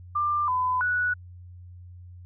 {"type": "tone with pitch steps", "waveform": "sine", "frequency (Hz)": [1190, 1008, 1472], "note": ["D6", "B5", "F#6"], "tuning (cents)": [22, 35, -9], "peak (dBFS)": -22, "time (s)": [0.15, 1.14], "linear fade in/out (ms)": 10, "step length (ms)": 330, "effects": ["added 89 Hz sine -42 dBFS peak until 2.25 s"]}